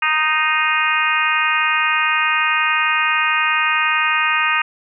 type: harmonic tone with a mistuned harmonic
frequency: 310.4 Hz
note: D#4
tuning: 4 cents flat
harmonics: 3 / 4 / 5 / 6 / 7 / 8 / 9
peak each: -25 / -20 / -23 / -22 / -25 / -20 / -25 dBFS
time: 0.02-4.62 s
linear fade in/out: 5 ms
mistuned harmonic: 7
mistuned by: -30 cents
effects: none